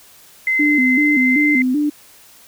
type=tone with pitch glide; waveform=sine; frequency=2062 to 2076 Hz; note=C7 to C7; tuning=-26 to -14 cents; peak=-14 dBFS; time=0.47-1.62 s; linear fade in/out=2 ms; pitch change=+12 cents; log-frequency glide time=0.94-1.39 s
type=tone with vibrato; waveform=sine; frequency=274.6 Hz; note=C#4; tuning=16 cents flat; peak=-14 dBFS; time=0.59-1.9 s; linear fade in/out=10 ms; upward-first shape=square; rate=2.6 Hz; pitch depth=130 cents each way
effects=white hiss -46 dBFS RMS until 2.47 s